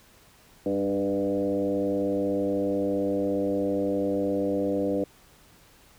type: tone with frequency modulation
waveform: sine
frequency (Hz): 395.8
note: G4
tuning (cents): +17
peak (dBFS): -23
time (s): 0.66-5.04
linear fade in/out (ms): 2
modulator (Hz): 99.9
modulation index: 1.9
effects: pink hiss -56 dBFS RMS until 5.98 s